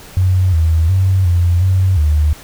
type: tone with pitch steps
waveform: sine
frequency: 92.7 / 81 / 94.7 / 87.1 / 93.9 / 75.6 Hz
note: F#2 / E2 / F#2 / F2 / F#2 / D#2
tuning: +4 / -30 / +41 / -4 / +26 / -49 cents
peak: -9 dBFS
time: 0.17-2.33 s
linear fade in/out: 0 ms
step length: 360 ms
effects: pink hiss -37 dBFS RMS until 2.43 s